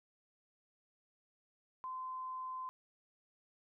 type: tone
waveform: sine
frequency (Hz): 1031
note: C6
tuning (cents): -26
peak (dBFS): -40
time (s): 1.84-2.69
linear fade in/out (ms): 0
effects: none